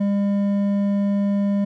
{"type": "tone with hard clipping", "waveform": "triangle", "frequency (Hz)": 201, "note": "G3", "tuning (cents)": 44, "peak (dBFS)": -19, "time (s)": [0, 1.65], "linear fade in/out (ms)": 10, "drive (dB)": 10, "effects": []}